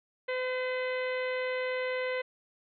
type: harmonic tone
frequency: 509 Hz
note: C5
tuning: 48 cents flat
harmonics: 1 / 2 / 3 / 4 / 5 / 6 / 7 / 8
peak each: -31 / -42 / -41 / -37 / -45 / -48 / -53 / -53 dBFS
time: 0.28-2.22 s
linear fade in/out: 10 ms
effects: none